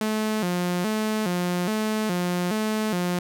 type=tone with vibrato; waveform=sawtooth; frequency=196 Hz; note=G3; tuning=in tune; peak=-19 dBFS; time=0.01-3.19 s; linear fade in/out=2 ms; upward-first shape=square; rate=1.2 Hz; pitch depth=170 cents each way; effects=none